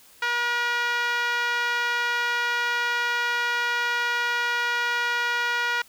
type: tone with band-pass filter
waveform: 5% pulse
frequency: 479.1 Hz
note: A#4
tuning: 47 cents sharp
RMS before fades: -25 dBFS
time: 0.22-5.82 s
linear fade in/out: 5 ms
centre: 1400 Hz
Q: 1.8
effects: white hiss -53 dBFS RMS until 5.88 s